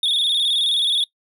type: tone with vibrato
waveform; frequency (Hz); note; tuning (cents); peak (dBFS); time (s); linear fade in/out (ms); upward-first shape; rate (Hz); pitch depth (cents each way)
triangle; 3520; A7; 0; -15; 0.03-1.04; 2; square; 19; 67
effects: noise-tail reverb RT60 0.1 s tail -21 dB re dry